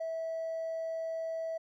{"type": "tone with hard clipping", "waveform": "triangle", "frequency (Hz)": 652, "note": "E5", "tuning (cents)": -19, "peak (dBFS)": -33, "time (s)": [0, 1.58], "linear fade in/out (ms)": 10, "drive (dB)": 2, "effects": []}